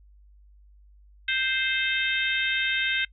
harmonic tone, 523.3 Hz, C5, in tune, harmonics 3 / 4 / 5 / 6 / 7, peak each -28 / -29 / -30 / -31 / -31 dBFS, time 1.28-3.05 s, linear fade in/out 5 ms, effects noise-tail reverb RT60 0.1 s tail -21 dB re dry + added 50 Hz sine -51 dBFS peak until 3.12 s

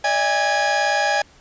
45% pulse tone cluster, 586 / 644 / 815 / 1667 Hz, D5 / E5 / G#5 / G#6, -4 / -41 / -33 / +6 cents, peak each -25 / -27 / -20 / -22 dBFS, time 0.04-1.22 s, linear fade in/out 5 ms, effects pink hiss -51 dBFS RMS until 1.4 s + resampled to 16000 Hz

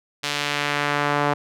sawtooth tone with band-pass filter sweep, 145.4 Hz, D3, 17 cents flat, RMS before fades -23 dBFS, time 0.23-1.34 s, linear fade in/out 10 ms, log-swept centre 3900 to 940 Hz, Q 0.98, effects none

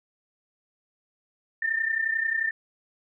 sine tone pair together, 1791.7 / 1823 Hz, A6 / A#6, +31 / -39 cents, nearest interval unison, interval 30 cents, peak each -25 / -29 dBFS, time 1.62-2.51 s, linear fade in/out 5 ms, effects none

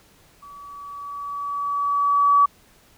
sine tone with level ramp, 1142 Hz, D6, 49 cents flat, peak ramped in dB -40 to -11 dBFS, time 0.42-2.46 s, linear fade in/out 10 ms, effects pink hiss -55 dBFS RMS until 2.97 s

